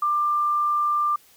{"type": "tone", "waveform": "sine", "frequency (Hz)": 1189, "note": "D6", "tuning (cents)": 21, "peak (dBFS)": -19, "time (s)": [0.02, 1.16], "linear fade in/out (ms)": 5, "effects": ["white hiss -55 dBFS RMS until 1.36 s"]}